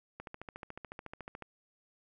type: click train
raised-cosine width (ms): 0.5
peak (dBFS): -28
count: 18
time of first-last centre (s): 0.2-1.423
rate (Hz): 13.9
effects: none

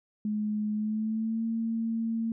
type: tone with pitch glide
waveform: sine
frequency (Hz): 211.6 to 226.8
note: G#3 to A#3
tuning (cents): +33 to -47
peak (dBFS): -27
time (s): 0.25-2.32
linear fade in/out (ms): 2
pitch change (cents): +120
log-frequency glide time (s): 0.73-1.44
effects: none

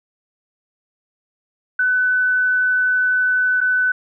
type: tone with dropouts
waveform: sine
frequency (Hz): 1502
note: F#6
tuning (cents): +26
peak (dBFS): -14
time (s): 1.79-3.92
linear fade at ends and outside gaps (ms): 5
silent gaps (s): 3.606-3.612
effects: none

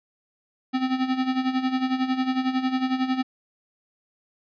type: tone with tremolo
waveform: square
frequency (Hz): 259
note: C4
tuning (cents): -17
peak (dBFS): -20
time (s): 0.73-3.23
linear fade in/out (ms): 20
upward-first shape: sine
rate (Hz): 11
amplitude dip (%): 70
effects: resampled to 11025 Hz

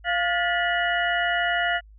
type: tone cluster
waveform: sine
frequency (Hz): 694 / 1426 / 1753 / 1958 / 2920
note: F5 / F6 / A6 / B6 / F#7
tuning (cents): -11 / +36 / -7 / -15 / -24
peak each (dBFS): -25 / -27 / -28 / -28 / -31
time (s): 0.04-1.81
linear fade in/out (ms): 50
effects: added 52 Hz sine -46 dBFS peak until 1.98 s

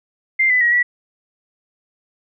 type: tone with pitch steps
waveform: sine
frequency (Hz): 2094 / 2000 / 1901 / 1946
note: C7 / B6 / A#6 / B6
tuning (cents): +1 / +21 / +33 / -26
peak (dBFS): -12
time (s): 0.39-0.83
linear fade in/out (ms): 10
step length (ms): 110
effects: none

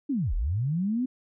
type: linear two-way sweep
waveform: sine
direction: down then up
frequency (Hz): 302.7 to 32.36 to 263.2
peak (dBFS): -24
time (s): 0.09-1.06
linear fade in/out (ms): 10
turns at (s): 0.34
effects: none

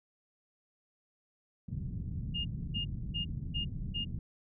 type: low-pass noise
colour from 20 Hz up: white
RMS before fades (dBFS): -38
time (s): 1.68-4.19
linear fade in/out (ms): 2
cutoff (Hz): 170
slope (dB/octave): 24
type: tone bursts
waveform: sine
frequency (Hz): 2832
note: F7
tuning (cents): +23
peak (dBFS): -33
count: 5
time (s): 2.34-4.05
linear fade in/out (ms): 20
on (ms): 110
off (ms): 290
effects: none

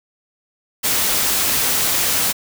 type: noise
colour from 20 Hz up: white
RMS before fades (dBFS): -18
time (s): 0.83-2.33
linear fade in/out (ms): 20
effects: none

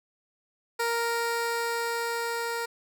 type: tone with level ramp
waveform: 15% pulse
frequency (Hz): 466.4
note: A#4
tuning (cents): +1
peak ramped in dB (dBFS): -19 to -23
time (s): 0.79-2.66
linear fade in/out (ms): 10
effects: none

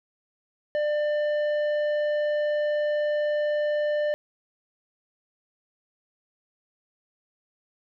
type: tone with tanh clipping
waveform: sine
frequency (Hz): 596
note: D5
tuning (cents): +25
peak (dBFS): -24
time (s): 0.75-4.14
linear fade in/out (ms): 0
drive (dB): 9
effects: none

